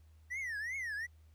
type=tone with vibrato; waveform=triangle; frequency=1900 Hz; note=A#6; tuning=33 cents sharp; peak=-35 dBFS; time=0.3-1.07 s; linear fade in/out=20 ms; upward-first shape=triangle; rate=2.7 Hz; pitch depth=270 cents each way; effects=added 78 Hz sine -58 dBFS peak until 1.34 s + pink hiss -75 dBFS RMS until 1.34 s